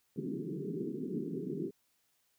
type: band-pass noise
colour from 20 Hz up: white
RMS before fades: -38 dBFS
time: 0.16-1.71 s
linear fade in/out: 10 ms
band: 140 to 420 Hz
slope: 96 dB/octave
effects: white hiss -75 dBFS RMS until 2.38 s